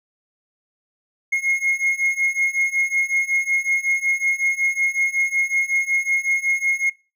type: beating tone pair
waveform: triangle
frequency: 2151 / 2156.4 Hz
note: C7 / C#7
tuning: +47 / -48 cents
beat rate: 5.4 Hz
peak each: -21 / -19 dBFS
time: 1.32-6.9 s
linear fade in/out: 10 ms
effects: noise-tail reverb RT60 0.3 s tail -20 dB re dry